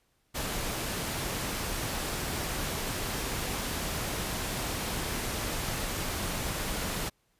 pink noise, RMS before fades -33 dBFS, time 0.34-7.1 s, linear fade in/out 20 ms, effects pink hiss -72 dBFS RMS until 7.39 s + resampled to 32000 Hz

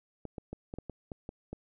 clicks, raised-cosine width 2 ms, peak -26 dBFS, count 9, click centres 0.253 / 0.382 / 0.53 / 0.739 / 0.786 / 0.897 / 1.118 / 1.291 / 1.53 s, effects none

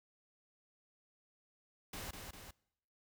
pink noise with echo, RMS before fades -45 dBFS, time 1.93-2.11 s, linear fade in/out 5 ms, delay 200 ms, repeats 2, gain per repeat -4 dB, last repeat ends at 2.51 s, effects noise-tail reverb RT60 0.8 s tail -24 dB re dry

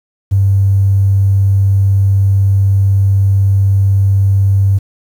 triangle tone, 98 Hz, G2, in tune, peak -3 dBFS, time 0.31-4.79 s, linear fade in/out 20 ms, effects tanh soft clip ceiling -5 dBFS + 7-bit

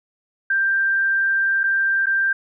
sine tone with dropouts, 1579 Hz, G6, 12 cents sharp, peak -16 dBFS, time 0.5-2.33 s, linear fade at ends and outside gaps 5 ms, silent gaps 1.634-1.638 / 2.059-2.067 s, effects none

